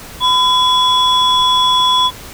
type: tone pair together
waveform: sine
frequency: 1008 / 3390 Hz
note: B5 / G#7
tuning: +35 / +35 cents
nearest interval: octave + major sixth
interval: 2100 cents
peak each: -10 dBFS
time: 0.2-2.11 s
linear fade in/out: 50 ms
effects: tanh soft clip ceiling -6 dBFS + pink hiss -33 dBFS RMS until 2.33 s